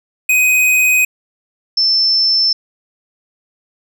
square / sine tone pair in turn, 2506 / 5310 Hz, D#7 / E8, +12 / +12 cents, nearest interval octave + minor second, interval 1300 cents, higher second, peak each -10 dBFS, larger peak neither, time 0.29-1.05 / 1.77-2.53 s, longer neither, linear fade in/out 5 ms, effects none

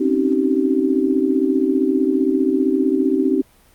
sine tone cluster, 261.4 / 276.7 / 312 / 383.9 Hz, C4 / C#4 / D#4 / G4, -1 / -3 / +5 / -36 cents, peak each -20 dBFS, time 0-3.42 s, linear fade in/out 10 ms, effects pink hiss -53 dBFS RMS until 3.74 s + Opus 32 kbps

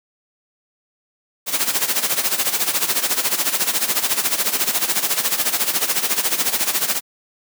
white noise with tremolo, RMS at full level -17 dBFS, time 1.46-7.01 s, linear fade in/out 50 ms, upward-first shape sine, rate 14 Hz, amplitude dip 75%, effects high-pass 200 Hz 12 dB/octave

